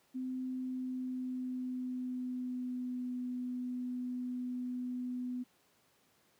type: tone with pitch glide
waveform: sine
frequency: 256.9 to 249.3 Hz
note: C4 to B3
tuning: -32 to +16 cents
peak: -35 dBFS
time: 0.14-5.44 s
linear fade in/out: 20 ms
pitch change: -52 cents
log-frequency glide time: 0.47-3.12 s
effects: pink hiss -70 dBFS RMS until 6.39 s + high-pass 150 Hz 12 dB/octave